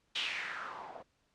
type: noise with low-pass filter sweep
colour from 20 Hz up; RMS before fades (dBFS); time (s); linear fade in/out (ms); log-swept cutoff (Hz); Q
blue; -40; 0.15-1.03; 10; 3400 to 610; 3.6
effects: pink hiss -75 dBFS RMS until 1.34 s + low-pass 7000 Hz 12 dB/octave